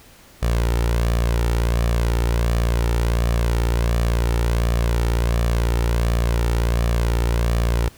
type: tone with flanger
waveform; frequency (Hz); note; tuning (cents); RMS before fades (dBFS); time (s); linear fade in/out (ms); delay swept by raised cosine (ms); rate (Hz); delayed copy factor
sawtooth; 58; A#1; -8; -19; 0.42-7.89; 10; 1.7 to 2.22; 1.4; +0.5
effects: pink hiss -48 dBFS RMS until 7.97 s